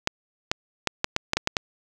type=clicks; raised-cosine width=0.2 ms; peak=-4 dBFS; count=9; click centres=0.074 / 0.515 / 0.873 / 1.044 / 1.164 / 1.334 / 1.37 / 1.474 / 1.568 s; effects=none